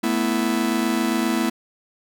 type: chord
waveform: 45% pulse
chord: A suspended second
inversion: none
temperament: just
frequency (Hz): 220 / 247.5 / 330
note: A3 / B3 / E4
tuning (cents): 0 / +4 / +2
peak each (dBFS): -24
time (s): 0.03-1.5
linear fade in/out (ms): 10
effects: none